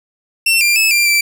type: tone with pitch steps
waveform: sawtooth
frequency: 2702 / 2384 / 2603 / 2377 / 2338 Hz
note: E7 / D7 / E7 / D7 / D7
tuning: +42 / +25 / -22 / +20 / -8 cents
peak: -7 dBFS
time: 0.46-1.21 s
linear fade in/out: 5 ms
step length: 150 ms
effects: none